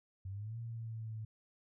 sine exponential two-way sweep, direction up then down, 93.1 to 116.54 to 108.9 Hz, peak -40 dBFS, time 0.25-1.25 s, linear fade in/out 5 ms, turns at 0.58 s, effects none

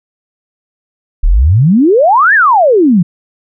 sine exponential two-way sweep, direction up then down, 32.79 to 1844 to 161.2 Hz, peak -4 dBFS, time 1.23-3.03 s, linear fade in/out 10 ms, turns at 2.34 s, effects none

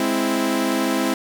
sawtooth chord, Ab augmented, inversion none, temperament equal, 207.7 / 261.6 / 329.6 Hz, Ab3 / C4 / E4, 0 / 0 / 0 cents, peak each -22 / -18 / -19 dBFS, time 0-1.14 s, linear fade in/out 2 ms, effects 7-bit

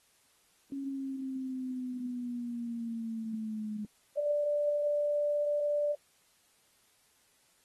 sine linear sweep, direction down, 276.5 to 210 Hz, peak -34 dBFS, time 0.72-3.85 s, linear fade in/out 2 ms
sine tone, 587.3 Hz, D5, in tune, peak -27 dBFS, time 4.17-5.95 s, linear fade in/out 10 ms
effects white hiss -68 dBFS RMS until 7.64 s + AAC 32 kbps

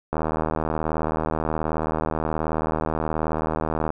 click train, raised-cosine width 1 ms, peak -10 dBFS, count 298, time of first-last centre 0.13-3.904 s, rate 78.7 Hz, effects none

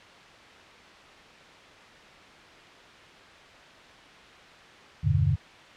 sine chord, E minor seventh, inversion none, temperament equal with one note detuned, 82.41 / 98 / 123.47 / 147.26 Hz, E2 / G2 / B2 / D3, 0 / 0 / 0 / +5 cents, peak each -28 / -25 / -27 / -25 dBFS, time 5.03-5.36 s, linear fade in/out 20 ms, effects white hiss -49 dBFS RMS until 5.76 s + low-pass 3000 Hz 12 dB/octave

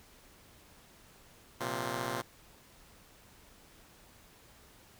5% pulse chord, Bb suspended second, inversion none, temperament just, 116.54 / 131.11 / 174.81 Hz, Bb2 / C3 / F3, 0 / +4 / +2 cents, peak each -27 / -27 / -32 dBFS, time 1.6-2.22 s, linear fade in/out 10 ms, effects pink hiss -59 dBFS RMS until 4.99 s

